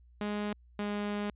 sawtooth tone pair in turn, 207.7 / 206.1 Hz, G#3 / G#3, 0 / -13 cents, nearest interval unison, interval 13 cents, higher first, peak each -28 dBFS, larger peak neither, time 0.21-0.53 / 0.79-1.3 s, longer second, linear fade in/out 2 ms, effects added 60 Hz sine -56 dBFS peak until 1.35 s + resampled to 8000 Hz

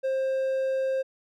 triangle tone, 530 Hz, C5, 22 cents sharp, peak -22 dBFS, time 0.03-1.03 s, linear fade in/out 20 ms, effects none

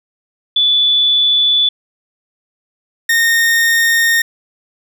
sine / 40% pulse tone pair in turn, 3466 / 1841.4 Hz, A7 / A#6, -27 / -22 cents, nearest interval major seventh, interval 1095 cents, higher first, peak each -9 dBFS, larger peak neither, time 0.56-1.69 / 3.09-4.22 s, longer neither, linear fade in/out 5 ms, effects none

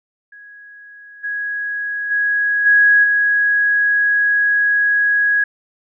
sine tone with level steps, 1661.2 Hz, G#6, in tune, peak -37 / -20 / -14 / -8 / -12 dBFS, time 0.32-5.44 s, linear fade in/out 5 ms, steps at 1.23 / 2.1 / 2.65 / 3.03 s, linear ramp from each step 20 ms, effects none

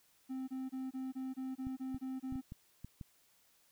triangle tone bursts, 261.6 Hz, C4, in tune, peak -36 dBFS, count 10, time 0.29-2.415 s, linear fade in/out 20 ms, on 190 ms, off 25 ms
clicks, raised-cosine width 5 ms, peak -33 dBFS, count 7, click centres 1.669 / 1.946 / 2.324 / 2.357 / 2.521 / 2.846 / 3.012 s
effects white hiss -70 dBFS RMS until 3.71 s

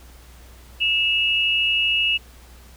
sine tone pair together, 2645 / 2878 Hz, E7 / F#7, +5 / -49 cents, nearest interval minor second, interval 146 cents, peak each -20 dBFS, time 0.8-2.18 s, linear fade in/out 20 ms, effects added 61 Hz sine -44 dBFS peak until 2.76 s + pink hiss -50 dBFS RMS until 2.76 s

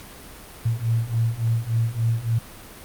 sine beating tone pair, 112.9 / 116.4 Hz, A2 / A#2, +45 / -2 cents, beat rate 3.5 Hz, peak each -24 / -22 dBFS, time 0.65-2.39 s, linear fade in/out 10 ms, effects pink hiss -42 dBFS RMS until 2.84 s + Opus 48 kbps

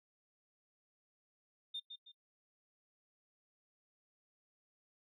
sine tone with echo, 3626 Hz, A#7, 49 cents flat, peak -38 dBFS, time 1.74-1.8 s, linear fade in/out 10 ms, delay 160 ms, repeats 2, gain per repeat -8 dB, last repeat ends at 2.12 s, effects noise-tail reverb RT60 0.1 s tail -21 dB re dry + tanh soft clip ceiling -35 dBFS

